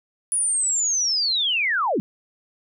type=linear sweep; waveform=sine; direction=down; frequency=9910 to 165.8 Hz; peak=-19 dBFS; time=0.32-2 s; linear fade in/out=0 ms; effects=none